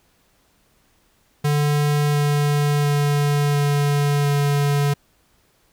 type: tone with pitch steps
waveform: square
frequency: 146.8 / 145.95 / 145.11 / 144.28 / 143.45 Hz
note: D3 / D3 / D3 / D3 / D3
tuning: 0 / -10 / -20 / -30 / -40 cents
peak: -17 dBFS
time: 1.44-4.94 s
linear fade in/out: 10 ms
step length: 700 ms
effects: pink hiss -61 dBFS RMS until 5.72 s